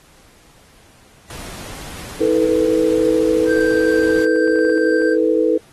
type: noise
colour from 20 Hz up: pink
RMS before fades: -34 dBFS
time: 1.3-4.25 s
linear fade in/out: 2 ms
type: chord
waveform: sine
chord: E suspended fourth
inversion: none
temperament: equal with one note detuned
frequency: 321.7 / 440 / 493.9 Hz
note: E4 / A4 / B4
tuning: -42 / 0 / 0 cents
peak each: -17 / -17 / -17 dBFS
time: 2.2-5.58 s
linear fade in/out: 10 ms
type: tone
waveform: triangle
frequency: 1568 Hz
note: G6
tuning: in tune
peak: -21 dBFS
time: 3.46-5.17 s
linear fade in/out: 50 ms
type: clicks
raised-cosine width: 0.5 ms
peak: -24 dBFS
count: 10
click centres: 4.09 / 4.265 / 4.361 / 4.477 / 4.558 / 4.588 / 4.65 / 4.696 / 4.778 / 5.019 s
effects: pink hiss -50 dBFS RMS until 5.72 s + AAC 32 kbps